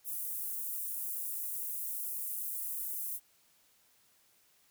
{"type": "high-pass noise", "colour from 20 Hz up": "pink", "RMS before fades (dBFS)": -38, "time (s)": [0.04, 3.2], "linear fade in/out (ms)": 50, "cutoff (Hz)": 11000, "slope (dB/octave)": 24, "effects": ["white hiss -68 dBFS RMS until 4.7 s"]}